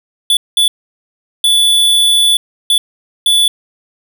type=tone bursts at uneven times; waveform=square; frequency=3459 Hz; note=A7; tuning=30 cents flat; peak=-8 dBFS; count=5; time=0.3-0.37 / 0.57-0.68 / 1.44-2.37 / 2.7-2.78 / 3.26-3.48 s; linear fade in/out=2 ms; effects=none